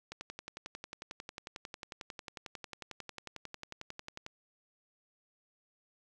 click train, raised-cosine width 0.2 ms, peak -25 dBFS, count 47, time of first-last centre 0.12-4.264 s, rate 11.1 Hz, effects none

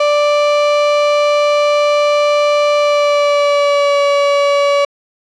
35% pulse tone with pitch glide, 587.3 to 568.9 Hz, D5 to C#5, 0 to +45 cents, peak -8 dBFS, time 0-4.85 s, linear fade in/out 5 ms, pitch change -55 cents, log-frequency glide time 2.77-4 s, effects low-pass 4000 Hz 12 dB/octave

